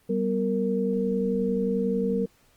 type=tone cluster; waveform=sine; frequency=192.9 / 244.1 / 462.7 Hz; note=G3 / B3 / A#4; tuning=-28 / -20 / -13 cents; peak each=-26 / -30 / -26 dBFS; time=0.09-2.26 s; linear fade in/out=10 ms; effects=pink hiss -62 dBFS RMS until 2.56 s + Opus 24 kbps